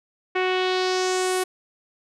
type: tone with low-pass filter sweep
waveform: sawtooth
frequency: 370 Hz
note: F#4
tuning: in tune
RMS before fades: -23 dBFS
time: 0.35-1.44 s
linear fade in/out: 10 ms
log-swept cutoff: 2300 to 11000 Hz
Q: 2.3
effects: none